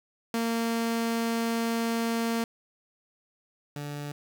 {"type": "tone pair in turn", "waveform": "sawtooth", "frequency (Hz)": [229.9, 145.67], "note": ["A#3", "D3"], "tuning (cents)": [-24, -14], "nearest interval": "minor sixth", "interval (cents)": 790, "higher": "first", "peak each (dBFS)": [-22, -30], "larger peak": "first", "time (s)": [[0.34, 2.44], [3.76, 4.12]], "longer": "first", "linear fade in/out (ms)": 2, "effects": ["8-bit"]}